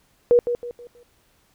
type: tone with echo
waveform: sine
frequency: 481.2 Hz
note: B4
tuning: 45 cents flat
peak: -11 dBFS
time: 0.31-0.39 s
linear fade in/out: 0 ms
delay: 160 ms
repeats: 4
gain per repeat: -9 dB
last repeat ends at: 1.03 s
effects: pink hiss -62 dBFS RMS until 1.54 s